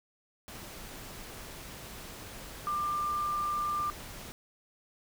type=tone in noise; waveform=sine; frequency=1191 Hz; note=D6; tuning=24 cents sharp; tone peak=-29 dBFS; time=2.67-3.9 s; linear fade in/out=0 ms; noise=pink; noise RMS=-45 dBFS; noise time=0.48-4.32 s; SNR=+13 dB; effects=none